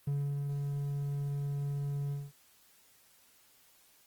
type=tone with ADSR envelope; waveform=triangle; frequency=142 Hz; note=C#3; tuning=42 cents sharp; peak=-27 dBFS; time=0.07-2.32 s; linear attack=6 ms; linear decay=280 ms; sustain=-3 dB; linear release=210 ms; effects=white hiss -64 dBFS RMS until 4.06 s + Opus 24 kbps